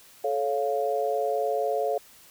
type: chord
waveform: sine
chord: A augmented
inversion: none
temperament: equal with one note detuned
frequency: 434.7 / 554.4 / 698.5 Hz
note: A4 / C#5 / E#5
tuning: -21 / 0 / 0 cents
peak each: -28 dBFS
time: 0.24-1.98 s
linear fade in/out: 5 ms
effects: white hiss -53 dBFS RMS until 2.3 s